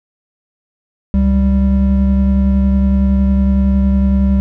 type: tone pair together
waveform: triangle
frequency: 68.94 / 196 Hz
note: C#2 / G3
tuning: -9 / 0 cents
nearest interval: octave + tritone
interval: 1809 cents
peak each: -10 dBFS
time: 1.14-4.4 s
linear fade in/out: 0 ms
effects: none